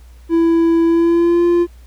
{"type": "tone with pitch glide", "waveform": "triangle", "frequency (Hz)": [332.3, 346.4], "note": ["E4", "F4"], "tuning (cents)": [14, -14], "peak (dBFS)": -8, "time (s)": [0.29, 1.67], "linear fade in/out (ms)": 50, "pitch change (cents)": 72, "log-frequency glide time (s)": [0.85, 1.45], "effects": ["added 60 Hz sine -38 dBFS peak until 1.86 s", "pink hiss -53 dBFS RMS until 1.86 s"]}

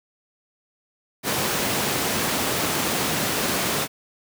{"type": "high-pass noise", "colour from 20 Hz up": "pink", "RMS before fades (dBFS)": -24, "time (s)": [1.23, 3.88], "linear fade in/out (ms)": 50, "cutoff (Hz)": 150, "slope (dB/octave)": 12, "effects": []}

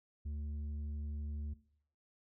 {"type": "tone with tanh clipping", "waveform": "sine", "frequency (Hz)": 74, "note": "D2", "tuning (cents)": 14, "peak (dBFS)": -39, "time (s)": [0.25, 1.54], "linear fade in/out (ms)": 10, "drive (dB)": 6, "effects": ["noise-tail reverb RT60 0.6 s tail -18 dB re dry"]}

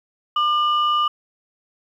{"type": "tone pair together", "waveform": "sine", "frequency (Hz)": [1200, 2941], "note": ["D6", "F#7"], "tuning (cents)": [37, -11], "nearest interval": "octave + major third", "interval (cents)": 1552, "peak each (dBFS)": [-16, -24], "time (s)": [0.36, 1.08], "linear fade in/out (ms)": 5, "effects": ["tanh soft clip ceiling -9 dBFS", "9-bit"]}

